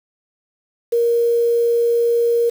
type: tone with quantisation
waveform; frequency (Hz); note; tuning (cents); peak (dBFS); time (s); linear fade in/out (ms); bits
sine; 470.2; A#4; +15; -13; 0.92-2.5; 10; 6
effects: none